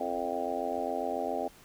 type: harmonic tone with a mistuned harmonic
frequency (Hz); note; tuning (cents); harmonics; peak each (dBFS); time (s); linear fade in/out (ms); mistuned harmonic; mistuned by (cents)
87.31; F2; 0; 3 / 4 / 5 / 6 / 7 / 8 / 9; -39 / -41 / -38 / -40 / -36 / -37 / -36; 0-1.48; 5; 4; -47
effects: pink hiss -56 dBFS RMS until 1.64 s